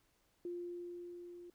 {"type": "tone with level ramp", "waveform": "sine", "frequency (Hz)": 350, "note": "F4", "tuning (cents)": 4, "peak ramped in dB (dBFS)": [-39, -50], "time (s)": [0.45, 1.5], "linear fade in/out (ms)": 2, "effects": ["pink hiss -75 dBFS RMS until 1.54 s"]}